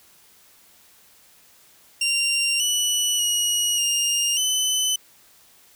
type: tone with pitch steps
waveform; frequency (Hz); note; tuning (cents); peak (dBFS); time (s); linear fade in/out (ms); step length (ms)
20% pulse; 2774 / 2957 / 2900 / 2823 / 3022; F7 / F#7 / F#7 / F7 / F#7; -12 / -2 / -35 / +18 / +36; -14; 2.01-4.96; 5; 590
effects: white hiss -54 dBFS RMS until 5.75 s